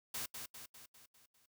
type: noise with echo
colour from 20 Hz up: white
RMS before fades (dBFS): -41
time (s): 0.14-0.26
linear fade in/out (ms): 5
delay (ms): 200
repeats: 6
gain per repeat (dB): -5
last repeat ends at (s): 1.46
effects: noise-tail reverb RT60 0.1 s tail -25 dB re dry